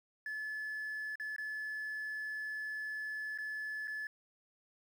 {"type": "tone with dropouts", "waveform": "triangle", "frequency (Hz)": 1725, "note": "A6", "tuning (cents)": -35, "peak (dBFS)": -35, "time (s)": [0.26, 4.07], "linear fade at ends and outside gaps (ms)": 2, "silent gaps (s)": [[1.156, 1.198], [1.363, 1.382], [3.377, 3.385], [3.874, 3.879]], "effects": ["tanh soft clip ceiling -33 dBFS", "11-bit"]}